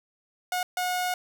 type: tone bursts at uneven times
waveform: sawtooth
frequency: 725 Hz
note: F#5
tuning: 35 cents flat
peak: -22 dBFS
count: 2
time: 0.52-0.63 / 0.77-1.14 s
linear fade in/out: 2 ms
effects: none